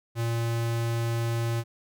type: tone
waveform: square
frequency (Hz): 116.1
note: A#2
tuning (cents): -7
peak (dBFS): -26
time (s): 0.15-1.64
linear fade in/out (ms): 50
effects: none